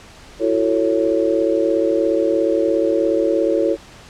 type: chord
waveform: sine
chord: F# minor seventh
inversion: third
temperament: just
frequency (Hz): 333 / 370 / 444 / 555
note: E4 / F#4 / A4 / C#5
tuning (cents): +18 / 0 / +16 / +2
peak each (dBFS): -19 / -23 / -20 / -19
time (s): 0.39-3.77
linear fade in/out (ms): 50
effects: pink hiss -42 dBFS RMS until 4.09 s + low-pass 7000 Hz 12 dB/octave